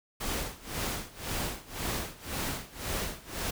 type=noise with tremolo; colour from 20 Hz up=pink; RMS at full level=-32 dBFS; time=0.2-3.51 s; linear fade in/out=10 ms; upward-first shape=sine; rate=1.9 Hz; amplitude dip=90%; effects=none